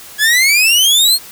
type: exponential sweep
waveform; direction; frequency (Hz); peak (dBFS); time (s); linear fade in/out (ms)
sawtooth; up; 1661.2 to 4358; -5; 0.18-1.19; 50
effects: white hiss -35 dBFS RMS until 1.31 s